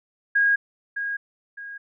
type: tone with echo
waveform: sine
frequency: 1636 Hz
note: G#6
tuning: 26 cents flat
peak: -16 dBFS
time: 0.35-0.56 s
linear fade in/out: 10 ms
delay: 610 ms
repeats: 2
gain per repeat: -9 dB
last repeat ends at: 1.78 s
effects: none